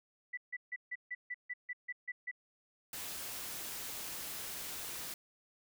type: tone bursts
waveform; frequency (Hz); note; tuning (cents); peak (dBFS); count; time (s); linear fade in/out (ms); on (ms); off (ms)
sine; 1975.5; B6; 0; -37; 11; 0.33-2.314; 10; 44; 150
type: noise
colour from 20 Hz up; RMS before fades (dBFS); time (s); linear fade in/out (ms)
white; -43; 2.93-5.14; 2
effects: none